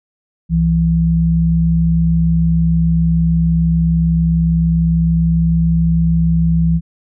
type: tone pair together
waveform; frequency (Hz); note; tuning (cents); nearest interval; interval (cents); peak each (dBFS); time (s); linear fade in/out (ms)
sine; 65.75 / 165.5; C2 / E3; +9 / +7; octave + major third; 1598; -17 / -11; 0.49-6.81; 50
effects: none